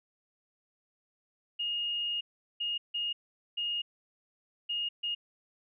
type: tone bursts at uneven times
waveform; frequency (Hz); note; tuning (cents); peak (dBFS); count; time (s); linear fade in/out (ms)
sine; 2853; F7; +36; -30; 6; 1.59-2.21 / 2.6-2.78 / 2.94-3.13 / 3.57-3.82 / 4.69-4.89 / 5.03-5.15; 10
effects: none